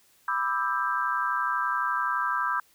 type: chord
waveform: sine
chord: E minor seventh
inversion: second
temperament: just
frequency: 988.9 / 1186.7 / 1318.5 / 1582.2 Hz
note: B5 / D6 / E6 / G6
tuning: +2 / +18 / 0 / +16 cents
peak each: -30 dBFS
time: 0.28-2.6 s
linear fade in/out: 2 ms
effects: white hiss -62 dBFS RMS until 2.74 s